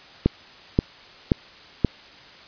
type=click train; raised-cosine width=3 ms; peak=-3 dBFS; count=4; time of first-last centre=0.26-1.847 s; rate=1.89 Hz; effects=white hiss -46 dBFS RMS until 2.47 s + resampled to 11025 Hz